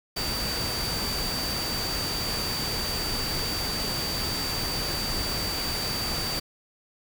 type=tone in noise; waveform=sine; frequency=4629 Hz; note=D8; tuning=26 cents flat; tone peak=-30 dBFS; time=0.16-6.4 s; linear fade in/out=10 ms; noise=pink; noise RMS=-31 dBFS; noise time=0.16-6.4 s; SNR=-2 dB; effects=none